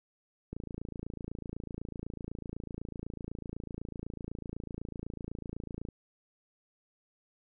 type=click train; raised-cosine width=3 ms; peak=-26 dBFS; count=151; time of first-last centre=0.53-5.887 s; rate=28 Hz; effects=none